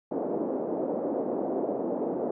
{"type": "band-pass noise", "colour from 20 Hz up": "pink", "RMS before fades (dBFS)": -30, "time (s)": [0.11, 2.31], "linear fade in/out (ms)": 5, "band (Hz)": [260, 640], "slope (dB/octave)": 24, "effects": []}